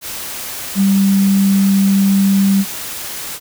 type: tone in noise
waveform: sine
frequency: 196 Hz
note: G3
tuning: in tune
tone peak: -9 dBFS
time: 0.75-2.65 s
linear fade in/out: 50 ms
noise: white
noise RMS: -26 dBFS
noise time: 0.01-3.4 s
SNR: +14 dB
effects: none